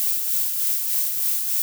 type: noise with tremolo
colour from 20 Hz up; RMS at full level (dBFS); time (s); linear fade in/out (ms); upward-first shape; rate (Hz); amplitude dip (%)
violet; -21; 0-1.62; 0; sine; 3.3; 40
effects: none